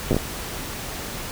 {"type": "slowing click train", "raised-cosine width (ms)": 2, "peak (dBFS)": -7, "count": 5, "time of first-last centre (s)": [0.11, 0.166], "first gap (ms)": 8, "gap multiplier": 1.39, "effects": ["pink hiss -32 dBFS RMS until 1.31 s"]}